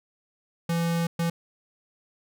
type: tone bursts at uneven times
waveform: square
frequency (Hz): 168.3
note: E3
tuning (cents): +36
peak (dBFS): -24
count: 2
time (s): 0.69-1.07 / 1.19-1.3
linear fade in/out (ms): 5
effects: none